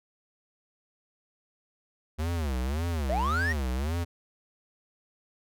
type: tone with vibrato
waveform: square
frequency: 73.42 Hz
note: D2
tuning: in tune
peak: -28 dBFS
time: 2.18-4.05 s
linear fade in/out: 20 ms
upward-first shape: sine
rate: 1.8 Hz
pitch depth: 280 cents each way
type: linear sweep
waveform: triangle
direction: up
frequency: 554.4 to 1925 Hz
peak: -25 dBFS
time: 3.09-3.53 s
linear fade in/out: 10 ms
effects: none